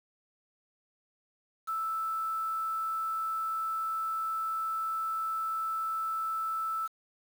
sine tone with quantisation, 1318.5 Hz, E6, in tune, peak -30 dBFS, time 1.67-6.88 s, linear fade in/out 20 ms, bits 8, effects none

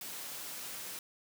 white high-pass noise, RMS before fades -43 dBFS, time 0.01-0.99 s, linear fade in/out 2 ms, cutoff 120 Hz, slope 12 dB/octave, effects none

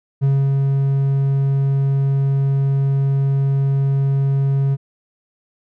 triangle tone with ADSR envelope, 137.4 Hz, C#3, 15 cents flat, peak -10 dBFS, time 0.21-4.77 s, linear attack 28 ms, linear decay 260 ms, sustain -2 dB, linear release 37 ms, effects none

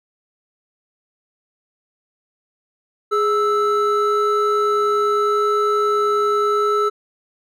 triangle tone pair together, 415.3 / 1316.1 Hz, G#4 / E6, 0 / -3 cents, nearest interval octave + minor sixth, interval 1997 cents, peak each -16 dBFS, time 3.11-6.9 s, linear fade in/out 20 ms, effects none

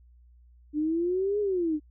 sine exponential two-way sweep, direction up then down, 293.6 to 421.1 to 293.6 Hz, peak -24 dBFS, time 0.73-1.8 s, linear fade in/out 50 ms, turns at 1.4 s, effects added 60 Hz sine -53 dBFS peak until 1.9 s

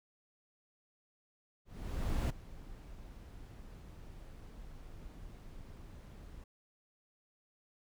brown noise with ADSR envelope, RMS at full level -31 dBFS, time 1.65-6.44 s, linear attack 650 ms, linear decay 6 ms, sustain -19 dB, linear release 4 ms, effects none

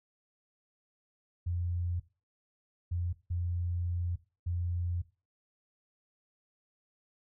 sine tone bursts at uneven times, 87.31 Hz, F2, in tune, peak -30 dBFS, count 4, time 1.46-2 / 2.91-3.13 / 3.3-4.16 / 4.46-5.02 s, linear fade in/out 10 ms, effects noise-tail reverb RT60 0.3 s tail -17 dB re dry

